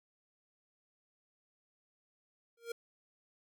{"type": "tone with exponential growth", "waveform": "square", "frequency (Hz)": 466.2, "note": "A#4", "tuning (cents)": 0, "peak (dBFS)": -35, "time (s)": [2.57, 2.72], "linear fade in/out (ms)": 5, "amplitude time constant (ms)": 32, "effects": []}